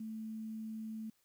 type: tone with quantisation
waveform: sine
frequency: 220 Hz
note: A3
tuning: in tune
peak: -40 dBFS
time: 0-1.1 s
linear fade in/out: 5 ms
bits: 11
effects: white hiss -75 dBFS RMS until 1.24 s